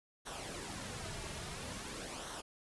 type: noise with flanger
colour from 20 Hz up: pink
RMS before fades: -44 dBFS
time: 0.25-2.42 s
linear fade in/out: 20 ms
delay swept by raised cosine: 0.41 to 4.01 ms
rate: 0.49 Hz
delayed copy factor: -0.55
effects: resampled to 24000 Hz